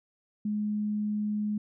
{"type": "tone", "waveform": "sine", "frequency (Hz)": 210, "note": "G#3", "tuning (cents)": 19, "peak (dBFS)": -27, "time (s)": [0.45, 1.58], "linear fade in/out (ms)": 5, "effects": []}